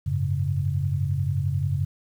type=chord; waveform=sine; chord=F# suspended second; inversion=none; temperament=equal; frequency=92.5 / 103.83 / 138.59 Hz; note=F#2 / G#2 / C#3; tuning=0 / 0 / 0 cents; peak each=-26 / -29 / -25 dBFS; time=0.06-1.85 s; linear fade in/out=10 ms; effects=9-bit